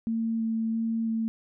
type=tone with vibrato; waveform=sine; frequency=225.4 Hz; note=A3; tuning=42 cents sharp; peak=-25 dBFS; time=0.07-1.28 s; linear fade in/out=0 ms; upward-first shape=square; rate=1.5 Hz; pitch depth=8 cents each way; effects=none